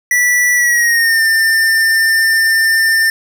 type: tone with pitch glide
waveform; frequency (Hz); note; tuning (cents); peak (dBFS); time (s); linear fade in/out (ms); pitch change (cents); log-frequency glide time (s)
square; 1959 to 1796.4; B6 to A6; -15 to +35; -10; 0.11-3.1; 2; -150; 0.55-1.23
effects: none